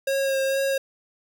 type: tone with vibrato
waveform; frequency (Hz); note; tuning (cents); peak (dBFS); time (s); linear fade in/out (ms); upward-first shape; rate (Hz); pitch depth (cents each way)
square; 541; C#5; -42; -22; 0.07-0.78; 5; sine; 2.2; 17
effects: none